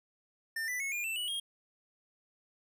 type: tone with pitch steps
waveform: square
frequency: 1800 / 1985.7 / 2191 / 2417 / 2666 / 2941 / 3245 Hz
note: A6 / B6 / C#7 / D7 / E7 / F#7 / G#7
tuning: +39 / +9 / -21 / +49 / +19 / -11 / -41 cents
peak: -34 dBFS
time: 0.56-1.4 s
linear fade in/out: 5 ms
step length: 120 ms
effects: none